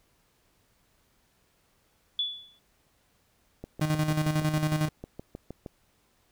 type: tone with exponential decay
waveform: sine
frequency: 3438 Hz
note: A7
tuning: 41 cents flat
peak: -23 dBFS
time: 2.19-2.59 s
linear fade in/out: 2 ms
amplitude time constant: 86 ms
type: click train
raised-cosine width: 2 ms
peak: -25 dBFS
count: 14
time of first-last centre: 3.64-5.662 s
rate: 6.43 Hz
type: tone with tremolo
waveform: 35% pulse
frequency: 154 Hz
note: D#3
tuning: 17 cents flat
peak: -21 dBFS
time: 3.81-4.89 s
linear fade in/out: 5 ms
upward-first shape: square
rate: 11 Hz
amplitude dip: 55%
effects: pink hiss -68 dBFS RMS until 6.31 s